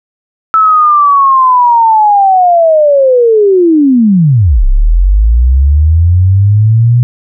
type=linear two-way sweep; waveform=sine; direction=down then up; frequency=1316 to 30.87 to 123.2 Hz; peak=-3 dBFS; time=0.54-7.03 s; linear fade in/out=0 ms; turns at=4.65 s; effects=none